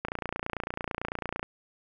click train, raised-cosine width 0.5 ms, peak -16 dBFS, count 41, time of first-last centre 0.05-1.429 s, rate 29 Hz, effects none

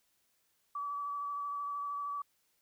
sine tone with vibrato, 1148 Hz, D6, 40 cents flat, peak -35 dBFS, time 0.75-2.22 s, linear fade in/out 5 ms, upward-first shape square, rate 13 Hz, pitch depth 12 cents each way, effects white hiss -75 dBFS RMS until 2.61 s

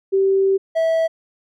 sine / triangle tone pair in turn, 387.7 / 652 Hz, G4 / E5, -19 / -19 cents, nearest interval major sixth, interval 900 cents, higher second, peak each -13 dBFS, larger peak neither, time 0.12-0.58 / 0.75-1.08 s, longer first, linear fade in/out 20 ms, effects none

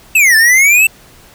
square exponential two-way sweep, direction down then up, 2700 to 1737 to 2700 Hz, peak -6 dBFS, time 0.15-0.87 s, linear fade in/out 5 ms, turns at 0.36 s, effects pink hiss -42 dBFS RMS until 1.34 s

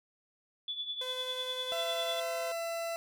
sine tone with tremolo, 3452 Hz, A7, 34 cents flat, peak -32 dBFS, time 0.68-2.2 s, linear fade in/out 2 ms, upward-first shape triangle, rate 10 Hz, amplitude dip 75%
sawtooth tone with pitch glide, 510 to 513 Hz, C5 to C5, -44 to -34 cents, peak -35 dBFS, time 1.01-2.52 s, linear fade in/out 5 ms, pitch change +10 cents, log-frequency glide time 2.06-2.12 s
40% pulse tone, 670 Hz, E5, 28 cents sharp, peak -33 dBFS, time 1.72-2.96 s, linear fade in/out 0 ms
effects none

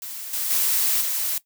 blue noise with level steps, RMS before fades -34 / -26 / -21 / -25 dBFS, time 0.02-1.38 s, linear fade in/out 2 ms, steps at 0.33 / 0.5 / 1.01 s, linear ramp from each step 5 ms, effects noise-tail reverb RT60 0.1 s tail -17 dB re dry

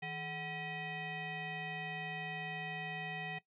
sine tone with frequency modulation, 1337 Hz, E6, 24 cents sharp, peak -39 dBFS, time 0.02-3.39 s, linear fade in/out 10 ms, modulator 588 Hz, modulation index 2.5, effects noise-tail reverb RT60 0.1 s tail -18 dB re dry

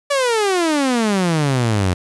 sawtooth exponential sweep, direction down, 582 to 87.1 Hz, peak -11 dBFS, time 0.1-1.94 s, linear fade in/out 10 ms, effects resampled to 24000 Hz + 7-bit

